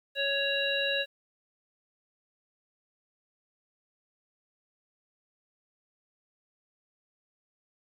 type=harmonic tone; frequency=556 Hz; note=C#5; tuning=5 cents sharp; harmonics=1 / 3 / 5 / 7; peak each=-32 / -32 / -32 / -32 dBFS; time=0.15-1.06 s; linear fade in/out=50 ms; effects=10-bit